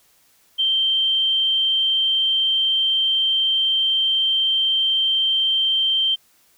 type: tone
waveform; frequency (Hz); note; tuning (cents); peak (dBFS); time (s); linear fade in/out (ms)
sine; 3136; G7; 0; -16; 0.58-6.16; 20
effects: white hiss -58 dBFS RMS until 6.57 s